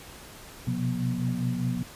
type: tone cluster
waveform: sine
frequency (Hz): 124.2 / 129.2 / 179.1 / 241.4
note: B2 / C3 / F3 / B3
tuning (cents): +10 / -21 / +44 / -39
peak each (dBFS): -31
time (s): 0.67-1.83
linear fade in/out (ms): 5
effects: pink hiss -46 dBFS RMS until 1.95 s + resampled to 32000 Hz